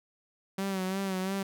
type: tone with vibrato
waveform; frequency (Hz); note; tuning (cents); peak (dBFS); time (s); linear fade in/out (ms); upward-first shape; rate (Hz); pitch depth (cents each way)
sawtooth; 190.9; G3; -46; -26; 0.58-1.43; 5; sine; 2.9; 50
effects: none